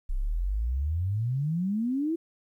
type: exponential sweep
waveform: sine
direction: up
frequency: 30.1 to 340 Hz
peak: -25 dBFS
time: 0.09-2.16 s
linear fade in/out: 10 ms
effects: 11-bit